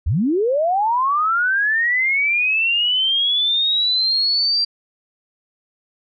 sine linear sweep, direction up, 58.4 to 4746 Hz, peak -15 dBFS, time 0.06-4.65 s, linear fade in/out 10 ms, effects none

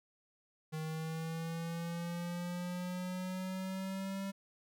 square linear sweep, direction up, 156.4 to 196 Hz, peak -38 dBFS, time 0.72-4.32 s, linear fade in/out 20 ms, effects none

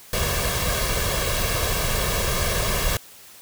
pink noise with comb filter, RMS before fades -23 dBFS, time 0.13-2.97 s, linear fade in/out 2 ms, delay 1.8 ms, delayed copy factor +0.7, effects white hiss -46 dBFS RMS until 3.41 s

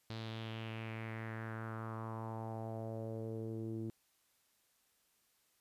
sawtooth tone with low-pass filter sweep, 111.9 Hz, A2, 30 cents sharp, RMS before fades -43 dBFS, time 0.1-3.9 s, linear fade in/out 0 ms, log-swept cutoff 4200 to 310 Hz, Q 3.5, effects white hiss -75 dBFS RMS until 5.6 s + resampled to 32000 Hz

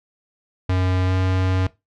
square tone with pitch glide, 92.3 to 93.21 Hz, F#2 to F#2, -4 to +13 cents, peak -18 dBFS, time 0.69-1.67 s, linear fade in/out 5 ms, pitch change +17 cents, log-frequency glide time 1.06-1.12 s, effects noise-tail reverb RT60 0.2 s tail -18 dB re dry + low-pass 4000 Hz 12 dB/octave

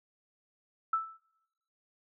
sine tone with exponential decay, 1318.5 Hz, E6, in tune, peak -23 dBFS, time 0.93-1.17 s, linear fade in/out 5 ms, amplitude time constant 52 ms, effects noise-tail reverb RT60 0.9 s tail -23 dB re dry

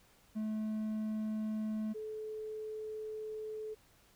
triangle / sine tone pair in turn, 216.2 / 432.4 Hz, A3 / A4, -30 / -30 cents, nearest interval octave, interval 1200 cents, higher second, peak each -32 / -39 dBFS, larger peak first, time 0.35-1.94 / 1.94-3.75 s, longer second, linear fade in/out 20 ms, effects pink hiss -66 dBFS RMS until 4.15 s

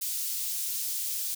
white high-pass noise, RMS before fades -32 dBFS, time 0.01-1.35 s, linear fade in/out 10 ms, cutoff 4800 Hz, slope 12 dB/octave, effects none

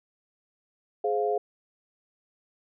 sine chord, F minor, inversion first, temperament just, 419.1 / 523.8 / 698.5 Hz, Ab4 / C5 / F5, +16 / +2 / 0 cents, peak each -26 / -32 / -28 dBFS, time 1.04-1.38 s, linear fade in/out 5 ms, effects none

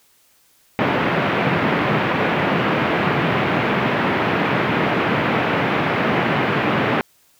pink band-pass noise, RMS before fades -19 dBFS, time 0.79-7.01 s, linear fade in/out 0 ms, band 130 to 2600 Hz, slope 24 dB/octave, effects white hiss -57 dBFS RMS until 7.39 s

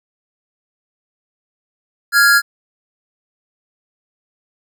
square tone pair together, 1396.9 / 1660 Hz, F6 / G#6, 0 / -1 cents, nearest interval minor third, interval 299 cents, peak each -12 dBFS, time 2.12-2.42 s, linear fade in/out 50 ms, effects none

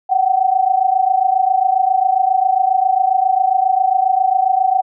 sine tone pair together, 740 / 767.4 Hz, F#5 / G5, 0 / -37 cents, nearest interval minor second, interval 63 cents, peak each -15 / -14 dBFS, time 0.09-4.82 s, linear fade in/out 20 ms, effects none

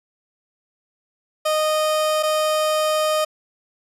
30% pulse tone pair in turn, 618 / 618 Hz, D#5 / D#5, -12 / -12 cents, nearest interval unison, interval 0 cents, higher neither, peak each -15 dBFS, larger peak neither, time 1.45-2.23 / 2.23-3.25 s, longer second, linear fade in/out 10 ms, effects resampled to 32000 Hz

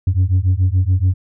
sine beating tone pair, 89.2 / 96.2 Hz, F2 / G2, +37 / -32 cents, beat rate 7 Hz, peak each -13 dBFS, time 0.07-1.14 s, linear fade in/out 5 ms, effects tanh soft clip ceiling -9 dBFS

